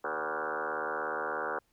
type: tone with frequency modulation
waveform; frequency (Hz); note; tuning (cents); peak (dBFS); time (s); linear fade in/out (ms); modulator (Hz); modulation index
sine; 965; B5; -40; -31; 0.04-1.59; 5; 76.8; 7.5
effects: pink hiss -73 dBFS RMS until 1.72 s